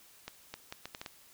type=accelerating click train; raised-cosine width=0.2 ms; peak=-23 dBFS; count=7; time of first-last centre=0.28-1.062 s; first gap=260 ms; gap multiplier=0.71; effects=white hiss -59 dBFS RMS until 1.33 s